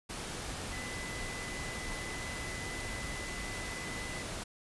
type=tone in noise; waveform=sine; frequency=2006 Hz; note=B6; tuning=26 cents sharp; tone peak=-43 dBFS; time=0.72-4.23 s; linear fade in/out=10 ms; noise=pink; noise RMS=-40 dBFS; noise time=0.09-4.44 s; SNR=-6 dB; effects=resampled to 24000 Hz